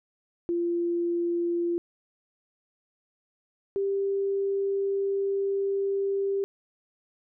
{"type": "tone pair in turn", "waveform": "sine", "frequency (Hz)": [344.2, 394.5], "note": ["F4", "G4"], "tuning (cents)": [-25, 11], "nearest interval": "major second", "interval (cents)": 236, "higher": "second", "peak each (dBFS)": -24, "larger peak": "neither", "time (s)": [[0.49, 1.78], [3.76, 6.44]], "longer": "second", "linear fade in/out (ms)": 0, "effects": []}